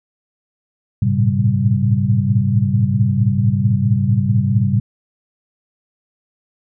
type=tone cluster; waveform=sine; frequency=101.2 / 112.2 / 116.7 / 135.3 / 194.5 Hz; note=G#2 / A2 / A#2 / C#3 / G3; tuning=-44 / +34 / +2 / -42 / -13 cents; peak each=-19 dBFS; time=1.02-4.8 s; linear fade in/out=5 ms; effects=none